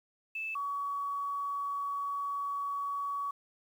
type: tone pair in turn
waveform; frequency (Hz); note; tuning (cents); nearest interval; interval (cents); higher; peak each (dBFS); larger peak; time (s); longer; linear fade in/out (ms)
sine; 2630 / 1129.7; E7 / C#6; -5 / +32; octave + minor third; 1463; first; -34 / -32; second; 0.35-0.55 / 0.55-3.31; second; 5
effects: 10-bit